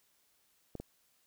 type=clicks; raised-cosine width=2 ms; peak=-28 / -28 dBFS; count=2; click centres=0.753 / 0.8 s; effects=white hiss -72 dBFS RMS until 1.26 s